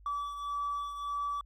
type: beating tone pair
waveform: triangle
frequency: 1151 / 1152.7 Hz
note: D6 / D6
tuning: -35 / -33 cents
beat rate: 1.7 Hz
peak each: -31 / -38 dBFS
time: 0.06-1.41 s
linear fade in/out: 2 ms
effects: tanh soft clip ceiling -27 dBFS + added 50 Hz sine -53 dBFS peak until 1.45 s